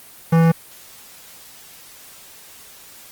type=tone with hard clipping; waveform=sine; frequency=164.81 Hz; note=E3; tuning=in tune; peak=-12 dBFS; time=0.32-0.52 s; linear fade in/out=10 ms; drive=17 dB; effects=white hiss -43 dBFS RMS until 3.11 s + Opus 24 kbps